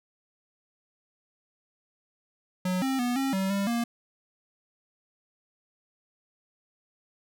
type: tone with pitch steps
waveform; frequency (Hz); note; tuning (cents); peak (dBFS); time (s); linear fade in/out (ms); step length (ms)
square; 183.4 / 265.9 / 244.3 / 269.6 / 191.8 / 198.3 / 235.1; F#3 / C4 / B3 / C#4 / G3 / G3 / A#3; -15 / +28 / -19 / -48 / -37 / +20 / +15; -26; 2.65-3.84; 5; 170
effects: none